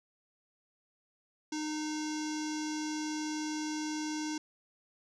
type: tone with low-pass filter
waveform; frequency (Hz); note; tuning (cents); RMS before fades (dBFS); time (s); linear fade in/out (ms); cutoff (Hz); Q
square; 306.5; D#4; -26; -36; 1.52-4.38; 5; 6000; 4.4
effects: none